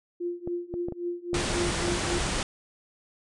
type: tone with tremolo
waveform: sine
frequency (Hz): 349.2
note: F4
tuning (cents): 0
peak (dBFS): -26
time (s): 0.2-2.19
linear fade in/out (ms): 10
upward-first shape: triangle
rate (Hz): 3.7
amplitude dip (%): 95
type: clicks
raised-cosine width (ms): 2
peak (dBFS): -21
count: 10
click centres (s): 0.475 / 0.74 / 0.885 / 0.923 / 1.332 / 1.367 / 1.696 / 1.746 / 1.877 / 1.922
type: low-pass noise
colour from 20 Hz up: pink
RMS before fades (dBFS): -29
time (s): 1.34-2.43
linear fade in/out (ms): 2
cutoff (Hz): 9700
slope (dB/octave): 96
effects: none